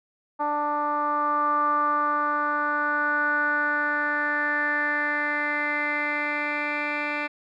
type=tone with low-pass filter sweep; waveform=10% pulse; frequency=294.9 Hz; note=D4; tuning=7 cents sharp; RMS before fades=-25 dBFS; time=0.39-7.28 s; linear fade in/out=20 ms; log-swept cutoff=1000 to 2500 Hz; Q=6.9; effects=none